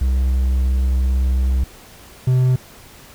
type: tone pair in turn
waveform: triangle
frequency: 64.5 / 127.74 Hz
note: C2 / C3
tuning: -24 / -41 cents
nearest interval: octave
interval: 1183 cents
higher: second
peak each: -12 / -10 dBFS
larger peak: second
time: 0.01-1.64 / 2.27-2.56 s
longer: first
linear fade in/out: 5 ms
effects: pink hiss -43 dBFS RMS until 3.14 s